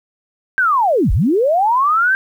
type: linear two-way sweep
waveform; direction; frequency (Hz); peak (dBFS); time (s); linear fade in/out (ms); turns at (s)
sine; down then up; 1594 to 30.87 to 1594; -11; 0.58-2.15; 0; 1.12
effects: 8-bit